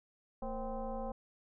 sine tone with frequency modulation, 278.8 Hz, C#4, 10 cents sharp, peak -36 dBFS, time 0.42-1.12 s, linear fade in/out 5 ms, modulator 252 Hz, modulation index 2.4, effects none

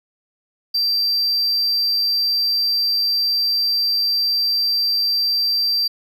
triangle tone, 4699 Hz, D8, in tune, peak -15 dBFS, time 0.74-5.88 s, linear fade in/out 10 ms, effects none

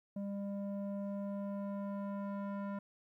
square tone with low-pass filter sweep, 200 Hz, G3, 35 cents sharp, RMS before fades -40 dBFS, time 0.16-2.79 s, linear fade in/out 5 ms, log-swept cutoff 490 to 1200 Hz, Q 1.6, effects 13-bit

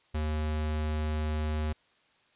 square tone, 76.8 Hz, D#2, 22 cents flat, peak -29 dBFS, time 0.14-1.73 s, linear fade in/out 10 ms, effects white hiss -66 dBFS RMS until 2.35 s + resampled to 8000 Hz

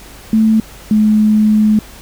sine tone pair in turn, 220 / 213.9 Hz, A3 / A3, 0 / -49 cents, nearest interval unison, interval 49 cents, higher first, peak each -7 / -7 dBFS, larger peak neither, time 0.33-0.6 / 0.91-1.79 s, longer second, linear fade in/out 2 ms, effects added 50 Hz sine -40 dBFS peak until 2.01 s + pink hiss -37 dBFS RMS until 2.01 s

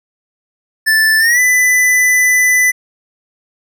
square tone with pitch glide, 1759 to 1997.4 Hz, A6 to B6, -1 to +19 cents, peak -9 dBFS, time 0.86-2.72 s, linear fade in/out 20 ms, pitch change +220 cents, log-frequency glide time 1.19-1.4 s, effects none

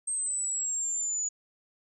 sine exponential sweep, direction down, 8372 to 6860 Hz, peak -28 dBFS, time 0.07-1.29 s, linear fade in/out 10 ms, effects none

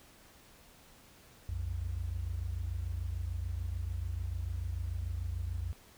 sine tone pair together, 61.74 / 88.55 Hz, B1 / F2, 0 / +24 cents, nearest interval tritone, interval 624 cents, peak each -36 / -35 dBFS, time 1.49-5.73 s, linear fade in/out 0 ms, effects tanh soft clip ceiling -27 dBFS + pink hiss -59 dBFS RMS until 5.97 s

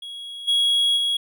triangle tone with level steps, 3321 Hz, G#7, 1 cent flat, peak -31 / -15 / -18 dBFS, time 0.02-1.17 s, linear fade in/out 5 ms, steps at 0.47 / 0.96 s, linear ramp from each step 20 ms, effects none

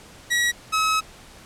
sawtooth tone pair in turn, 1918 / 1283.7 Hz, A#6 / E6, +49 / -46 cents, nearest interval perfect fifth, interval 695 cents, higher first, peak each -15 dBFS, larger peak neither, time 0.3-0.52 / 0.72-1.01 s, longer second, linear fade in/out 20 ms, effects pink hiss -46 dBFS RMS until 1.45 s + low-pass 10000 Hz 12 dB/octave

